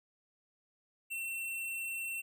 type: tone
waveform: square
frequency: 2705 Hz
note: E7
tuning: 44 cents sharp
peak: -37 dBFS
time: 1.1-2.22 s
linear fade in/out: 20 ms
effects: none